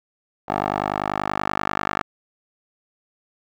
10% pulse tone with band-pass filter sweep, 50.3 Hz, G1, 45 cents sharp, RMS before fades -25 dBFS, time 0.48-2.03 s, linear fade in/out 10 ms, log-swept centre 830 to 1300 Hz, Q 1.7, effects none

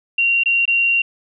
sine tone with dropouts, 2758 Hz, F7, 22 cents flat, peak -13 dBFS, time 0.18-1.02 s, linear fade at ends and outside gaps 5 ms, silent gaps 0.436-0.458 / 0.655-0.677 s, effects none

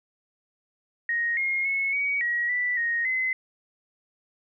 sine tone with pitch steps, 1872 / 2142 / 2191 / 2256 / 1906 / 1972 / 1868 / 2043 Hz, A#6 / C7 / C#7 / C#7 / A#6 / B6 / A#6 / C7, +7 / +40 / -21 / +30 / +38 / -3 / +3 / -42 cents, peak -23 dBFS, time 1.09-3.33 s, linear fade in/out 2 ms, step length 280 ms, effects none

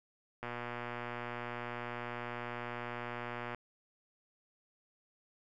click train, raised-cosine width 0.5 ms, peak -25 dBFS, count 375, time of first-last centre 0.43-3.547 s, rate 120 Hz, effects none

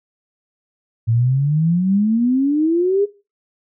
sine exponential sweep, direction up, 110.8 to 415.3 Hz, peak -13 dBFS, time 1.07-3.06 s, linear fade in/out 20 ms, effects noise-tail reverb RT60 0.3 s tail -18 dB re dry

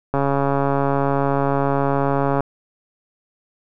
click train, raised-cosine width 1 ms, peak -6 dBFS, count 316, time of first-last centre 0.14-2.406 s, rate 139 Hz, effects none

